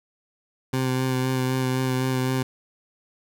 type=tone with vibrato; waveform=20% pulse; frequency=129.5 Hz; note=C3; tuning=17 cents flat; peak=-17 dBFS; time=0.73-2.43 s; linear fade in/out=5 ms; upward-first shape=sine; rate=3.9 Hz; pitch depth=17 cents each way; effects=none